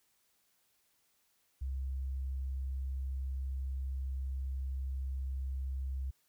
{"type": "tone", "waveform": "sine", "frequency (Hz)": 66.3, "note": "C2", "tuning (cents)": 23, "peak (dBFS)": -34, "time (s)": [1.61, 6.11], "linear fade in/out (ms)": 10, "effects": ["white hiss -74 dBFS RMS until 6.28 s"]}